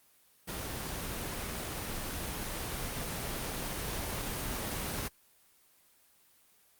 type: noise with level ramp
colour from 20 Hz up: pink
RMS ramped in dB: -38 to -35 dBFS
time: 0.47-5.09 s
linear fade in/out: 20 ms
effects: white hiss -65 dBFS RMS until 6.79 s + Opus 24 kbps